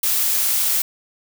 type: noise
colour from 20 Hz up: blue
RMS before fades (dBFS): -19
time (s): 0.03-0.82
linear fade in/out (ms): 5
effects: none

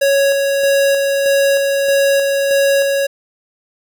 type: tone with tremolo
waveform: square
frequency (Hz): 554.4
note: C#5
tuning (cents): 0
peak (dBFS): -11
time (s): 0.01-3.07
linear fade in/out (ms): 10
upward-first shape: square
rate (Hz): 1.6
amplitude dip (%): 30
effects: none

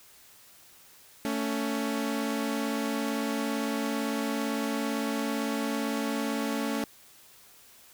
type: tone pair together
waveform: sawtooth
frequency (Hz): 222.2 / 280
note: A3 / C#4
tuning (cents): +17 / +18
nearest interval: major third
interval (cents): 401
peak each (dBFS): -27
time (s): 1.25-6.84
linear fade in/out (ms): 0
effects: white hiss -55 dBFS RMS until 7.93 s

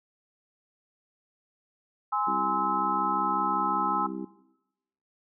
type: chord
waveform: sine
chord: Ab augmented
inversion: none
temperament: just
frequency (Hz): 830.6 / 1038.3 / 1297.8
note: Ab5 / C6 / E6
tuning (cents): 0 / -14 / -27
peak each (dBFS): -29 / -30 / -28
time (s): 2.12-4.07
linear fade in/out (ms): 10
type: harmonic tone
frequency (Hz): 65.41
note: C2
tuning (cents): 0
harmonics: 3 / 4 / 5 / 6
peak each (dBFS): -38 / -38 / -36 / -41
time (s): 2.27-4.25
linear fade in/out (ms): 5
effects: noise-tail reverb RT60 0.9 s tail -18 dB re dry

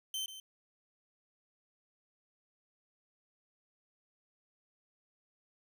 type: tone with echo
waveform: sawtooth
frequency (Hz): 3091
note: G7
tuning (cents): -25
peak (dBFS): -32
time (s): 0.14-0.26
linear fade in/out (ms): 2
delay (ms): 140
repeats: 1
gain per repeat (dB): -11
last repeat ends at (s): 0.4
effects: none

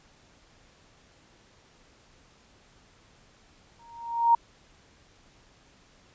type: tone with exponential growth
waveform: sine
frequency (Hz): 932.3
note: A#5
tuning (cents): 0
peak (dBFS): -14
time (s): 3.79-4.35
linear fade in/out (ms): 5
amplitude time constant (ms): 120
effects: pink hiss -59 dBFS RMS until 6.14 s + resampled to 16000 Hz

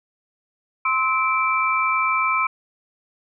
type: tone cluster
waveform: sine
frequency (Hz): 1043 / 1296 / 2335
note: C6 / E6 / D7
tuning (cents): -6 / -30 / -11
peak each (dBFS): -22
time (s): 0.85-2.47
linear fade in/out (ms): 5
effects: none

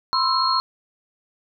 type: tone cluster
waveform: sine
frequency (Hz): 998 / 1053 / 1322 / 4271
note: B5 / C6 / E6 / C8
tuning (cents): +18 / +11 / +5 / +35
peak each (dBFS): -27 / -21 / -24 / -22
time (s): 0.13-0.6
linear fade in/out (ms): 0
effects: none

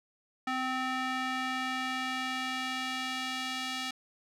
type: tone with band-pass filter sweep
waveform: square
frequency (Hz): 258.7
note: C4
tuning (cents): -19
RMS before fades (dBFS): -34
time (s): 0.47-3.91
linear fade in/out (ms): 5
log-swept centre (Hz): 1500 to 3400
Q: 0.97
effects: none

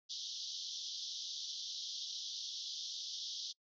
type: band-pass noise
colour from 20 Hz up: pink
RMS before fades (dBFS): -44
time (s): 0.09-3.53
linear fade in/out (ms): 20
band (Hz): 3200 to 6100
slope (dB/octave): 96
effects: noise-tail reverb RT60 0.1 s tail -26 dB re dry

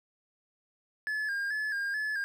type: tone with vibrato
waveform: triangle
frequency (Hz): 1665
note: G#6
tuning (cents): +4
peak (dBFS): -28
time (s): 1.07-2.24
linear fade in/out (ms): 0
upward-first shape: square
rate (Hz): 2.3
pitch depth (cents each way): 56
effects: none

